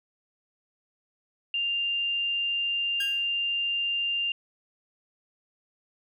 sine tone, 2794 Hz, F7, in tune, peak -25 dBFS, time 1.54-4.32 s, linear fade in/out 2 ms
sawtooth tone with exponential decay, 1617 Hz, G#6, 47 cents flat, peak -27 dBFS, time 3-3.3 s, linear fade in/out 5 ms, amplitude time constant 64 ms
effects none

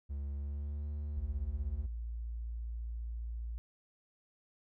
triangle tone with pitch glide, 70.4 to 73.6 Hz, C#2 to D2, +27 to +4 cents, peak -34 dBFS, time 0.09-1.87 s, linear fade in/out 20 ms, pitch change +77 cents, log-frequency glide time 0.34-0.87 s
sine tone, 57.4 Hz, A#1, 26 cents flat, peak -37 dBFS, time 1.17-3.58 s, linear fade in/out 0 ms
effects none

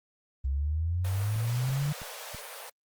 sine exponential sweep, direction up, 65.41 to 150 Hz, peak -26 dBFS, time 0.44-1.93 s, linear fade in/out 10 ms
pink high-pass noise, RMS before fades -42 dBFS, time 1.04-2.7 s, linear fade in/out 10 ms, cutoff 450 Hz, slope 96 dB/octave
click train, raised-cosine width 5 ms, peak -31 dBFS, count 4, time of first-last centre 1.36-2.347 s, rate 3.04 Hz
effects Opus 32 kbps

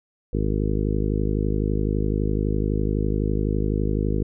harmonic tone, 51.91 Hz, G#1, in tune, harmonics 1 / 2 / 3 / 4 / 5 / 6 / 7 / 8 / 9, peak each -24 / -27 / -29 / -30 / -31 / -32 / -32 / -33 / -34 dBFS, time 0.33-4.23 s, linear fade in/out 5 ms, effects none

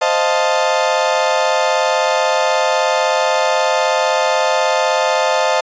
35% pulse chord, F dominant seventh, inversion second, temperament equal, 523.3 / 622.3 / 698.5 / 880 Hz, C5 / Eb5 / F5 / A5, 0 / 0 / 0 / 0 cents, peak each -17 / -16 / -19 / -17 dBFS, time 0.01-5.61 s, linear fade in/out 10 ms, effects resampled to 16000 Hz

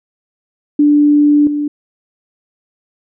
sine tone with level steps, 293.7 Hz, D4, in tune, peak -6 / -14 dBFS, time 0.79-1.68 s, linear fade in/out 5 ms, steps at 1.47 s, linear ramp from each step 2 ms, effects none

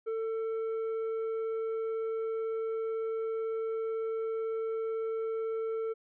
triangle tone with tanh clipping, 447 Hz, A4, 27 cents sharp, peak -32 dBFS, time 0.06-5.94 s, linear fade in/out 20 ms, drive 10 dB, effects none

